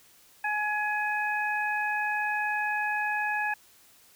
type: harmonic tone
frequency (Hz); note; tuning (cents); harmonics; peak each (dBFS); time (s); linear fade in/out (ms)
841; G#5; +22; 1 / 2 / 3; -30 / -29 / -34; 0.44-3.54; 5
effects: white hiss -58 dBFS RMS until 4.15 s